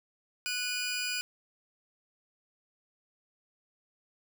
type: tone pair together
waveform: 20% pulse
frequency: 1477 / 2452 Hz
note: F#6 / D#7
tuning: -3 / -26 cents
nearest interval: major sixth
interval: 877 cents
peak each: -31 / -28 dBFS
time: 0.46-1.21 s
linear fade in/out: 0 ms
effects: none